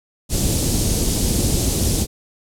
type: band-stop noise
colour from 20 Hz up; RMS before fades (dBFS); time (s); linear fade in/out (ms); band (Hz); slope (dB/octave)
pink; -18; 0.29-2.07; 50; 360 to 5800; 12
effects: low-pass 11000 Hz 12 dB/octave